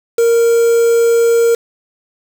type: tone with quantisation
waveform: triangle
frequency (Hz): 464.7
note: A#4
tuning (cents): -5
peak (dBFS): -6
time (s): 0.18-1.55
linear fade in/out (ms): 5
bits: 4
effects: none